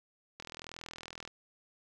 click train, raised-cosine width 0.2 ms, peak -26 dBFS, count 37, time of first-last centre 0.4-1.276 s, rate 41.1 Hz, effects none

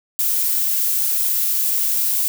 violet noise, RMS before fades -19 dBFS, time 0.19-2.28 s, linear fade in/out 0 ms, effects none

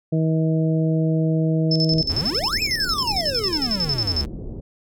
harmonic tone, 159.7 Hz, D#3, 45 cents sharp, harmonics 1 / 2 / 3 / 4, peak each -18 / -24 / -28 / -30 dBFS, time 0.12-2.02 s, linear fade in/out 10 ms
sine tone with tremolo, 5260 Hz, E8, 5 cents flat, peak -19 dBFS, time 1.71-4.24 s, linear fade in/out 5 ms, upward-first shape square, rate 11 Hz, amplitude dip 80%
pink low-pass noise, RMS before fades -32 dBFS, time 1.91-4.61 s, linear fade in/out 10 ms, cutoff 440 Hz, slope 24 dB/octave
square exponential two-way sweep, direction up then down, 65.2 to 2603 to 65.2 Hz, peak -26 dBFS, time 2.09-4.26 s, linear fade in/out 10 ms, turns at 2.61 s
effects none

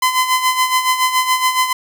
sawtooth tone with tremolo, 1022 Hz, C6, 41 cents flat, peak -7 dBFS, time 0.02-1.73 s, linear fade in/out 5 ms, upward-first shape sine, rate 7.1 Hz, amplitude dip 65%, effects none

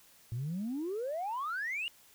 sine exponential sweep, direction up, 111.3 to 2920 Hz, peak -32 dBFS, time 0.32-1.88 s, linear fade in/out 0 ms, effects tanh soft clip ceiling -30 dBFS + white hiss -61 dBFS RMS until 2.14 s

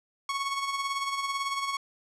sawtooth tone with tremolo, 1106 Hz, C#6, 4 cents flat, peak -23 dBFS, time 0.29-1.77 s, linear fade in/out 2 ms, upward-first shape sine, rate 18 Hz, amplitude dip 50%, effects low-pass 8000 Hz 12 dB/octave

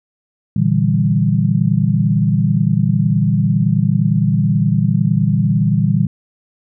sine chord, E half-diminished seventh, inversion second, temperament equal, 116.54 / 146.83 / 164.81 / 196 Hz, Bb2 / D3 / E3 / G3, 0 / 0 / 0 / 0 cents, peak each -17 dBFS, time 0.56-6.07 s, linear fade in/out 5 ms, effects none

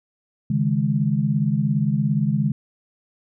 sine chord, C# suspended second, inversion none, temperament just, 138.59 / 155.92 / 207.9 Hz, C#3 / D#3 / G#3, 0 / +4 / +2 cents, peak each -22 dBFS, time 0.5-2.52 s, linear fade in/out 5 ms, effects none

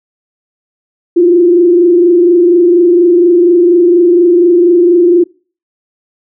sine tone with frequency modulation, 349.2 Hz, F4, in tune, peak -3 dBFS, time 1.16-5.24 s, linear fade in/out 10 ms, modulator 24.2 Hz, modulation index 0.61, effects noise-tail reverb RT60 0.4 s tail -25 dB re dry

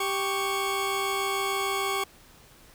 20% pulse tone pair together, 392.2 / 1110 Hz, G4 / C#6, +1 / +2 cents, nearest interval octave + tritone, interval 1801 cents, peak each -24 dBFS, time 0-2.04 s, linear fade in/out 5 ms, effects pink hiss -54 dBFS RMS until 2.74 s

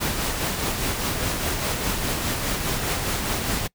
pink noise with tremolo, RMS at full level -24 dBFS, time 0-3.68 s, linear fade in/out 20 ms, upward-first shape sine, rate 4.9 Hz, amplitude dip 35%, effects noise-tail reverb RT60 0.1 s tail -24 dB re dry

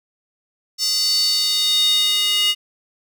square tone with high-pass filter sweep, 411.1 Hz, G#4, 18 cents flat, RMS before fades -18 dBFS, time 0.78-2.55 s, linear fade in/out 50 ms, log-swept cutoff 5100 to 3000 Hz, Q 7.3, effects none

